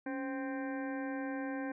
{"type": "harmonic tone with a mistuned harmonic", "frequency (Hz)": 261.6, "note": "C4", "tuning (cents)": 0, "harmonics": [1, 2, 3, 4, 6, 7, 8, 9], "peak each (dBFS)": [-37, -43, -46, -51, -46, -51, -58, -57], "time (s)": [0.06, 1.72], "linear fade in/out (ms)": 5, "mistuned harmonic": 1, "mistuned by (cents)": 96, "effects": []}